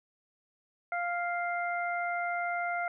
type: harmonic tone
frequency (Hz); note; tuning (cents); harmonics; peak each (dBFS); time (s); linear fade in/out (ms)
698.5; F5; 0; 1 / 2 / 3; -32 / -35 / -37; 0.92-2.88; 2
effects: none